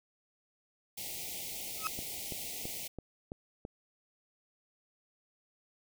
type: band-stop noise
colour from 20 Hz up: white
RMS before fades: -41 dBFS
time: 0.97-2.88 s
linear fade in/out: 10 ms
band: 860 to 2000 Hz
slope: 96 dB/octave
type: tone with exponential growth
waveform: 35% pulse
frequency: 1281 Hz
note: E6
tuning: 50 cents flat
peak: -26 dBFS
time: 1.77-1.87 s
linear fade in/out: 0 ms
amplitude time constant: 20 ms
type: click train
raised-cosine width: 2 ms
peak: -27 dBFS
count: 6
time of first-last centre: 1.99-3.651 s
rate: 3.01 Hz
effects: none